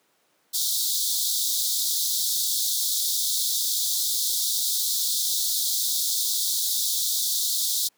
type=high-pass noise; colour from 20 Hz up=pink; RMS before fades=-25 dBFS; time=0.53-7.89 s; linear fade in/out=20 ms; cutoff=3500 Hz; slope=96 dB/octave; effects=pink hiss -66 dBFS RMS until 7.97 s + high-pass 300 Hz 12 dB/octave